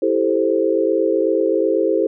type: chord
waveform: sine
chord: A minor seventh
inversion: second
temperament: equal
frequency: 329.6 / 392 / 440 / 523.3 Hz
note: E4 / G4 / A4 / C5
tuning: 0 / 0 / 0 / 0 cents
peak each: -20 dBFS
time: 0.02-2.07 s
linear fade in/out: 5 ms
effects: none